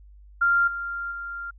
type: tone with level steps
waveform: sine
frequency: 1392 Hz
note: F6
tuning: 6 cents flat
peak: -17 / -28 / -31 dBFS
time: 0.41-1.51 s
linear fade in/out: 10 ms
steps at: 0.67 / 1.11 s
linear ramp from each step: 10 ms
effects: added 50 Hz sine -46 dBFS peak until 1.58 s